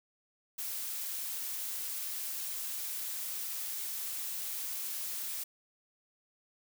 blue noise, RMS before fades -38 dBFS, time 0.58-5.44 s, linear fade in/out 10 ms, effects none

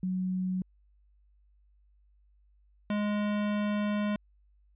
sine / square tone pair in turn, 185 / 207.7 Hz, F#3 / G#3, 0 / 0 cents, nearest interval major second, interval 200 cents, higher second, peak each -28 / -28 dBFS, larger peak neither, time 0.03-0.62 / 2.9-4.16 s, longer second, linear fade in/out 2 ms, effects added 50 Hz sine -61 dBFS peak until 4.75 s + resampled to 8000 Hz

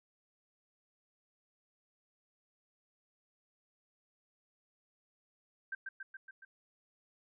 sine tone with echo, 1568 Hz, G6, in tune, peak -36 dBFS, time 5.72-5.75 s, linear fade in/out 5 ms, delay 140 ms, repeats 5, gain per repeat -3 dB, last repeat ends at 6.45 s, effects none

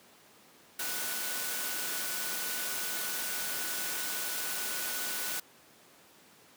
sine tone in noise, 1480 Hz, F#6, in tune, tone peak -43 dBFS, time 0.79-5.4 s, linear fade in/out 5 ms, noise white, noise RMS -35 dBFS, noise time 0.79-5.4 s, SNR -11 dB, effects pink hiss -58 dBFS RMS until 6.56 s + high-pass 200 Hz 12 dB/octave

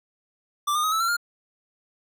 square tone with pitch steps, 1174.7 / 1218.2 / 1263.4 / 1310.2 / 1358.8 / 1409.1 Hz, D6 / D#6 / D#6 / E6 / F6 / F6, 0 / -37 / +26 / -11 / -48 / +15 cents, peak -22 dBFS, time 0.67-1.168 s, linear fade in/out 10 ms, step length 83 ms, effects none

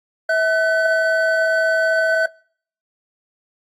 triangle tone pair together, 649.1 / 1512 Hz, E5 / F#6, -27 / +37 cents, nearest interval octave + minor third, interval 1464 cents, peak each -16 dBFS, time 0.29-2.26 s, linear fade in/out 5 ms, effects noise-tail reverb RT60 0.6 s tail -26 dB re dry + AAC 48 kbps

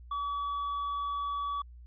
sine tone with hard clipping, 1141 Hz, C#6, 50 cents sharp, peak -32 dBFS, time 0.11-1.62 s, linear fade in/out 5 ms, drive 3 dB, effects added 60 Hz sine -47 dBFS peak until 1.86 s + resampled to 11025 Hz

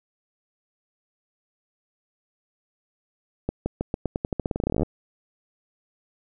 accelerating click train, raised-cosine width 2 ms, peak -11 dBFS, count 24, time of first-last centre 3.49-4.832 s, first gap 170 ms, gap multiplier 0.88, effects none

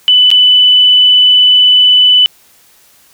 sine tone with dropouts, 2992 Hz, F#7, 19 cents sharp, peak -3 dBFS, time 0.08-2.26 s, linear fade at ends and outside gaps 0 ms, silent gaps 0.304-0.314 s, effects white hiss -46 dBFS RMS until 3.13 s

